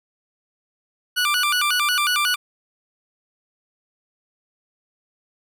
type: tone with vibrato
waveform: 20% pulse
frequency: 1318.5 Hz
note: E6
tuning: in tune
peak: -13 dBFS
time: 1.16-2.36 s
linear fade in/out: 20 ms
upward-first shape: square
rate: 5.5 Hz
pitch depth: 190 cents each way
effects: none